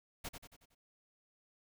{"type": "noise with echo", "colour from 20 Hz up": "pink", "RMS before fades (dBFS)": -42, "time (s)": [0.24, 0.29], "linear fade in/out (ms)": 10, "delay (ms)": 92, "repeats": 5, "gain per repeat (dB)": -6, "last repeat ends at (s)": 0.75, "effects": []}